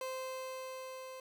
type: tone with level ramp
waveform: 30% pulse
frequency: 520 Hz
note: C5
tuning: 11 cents flat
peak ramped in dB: -35 to -43 dBFS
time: 0.01-1.2 s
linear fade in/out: 2 ms
effects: 12-bit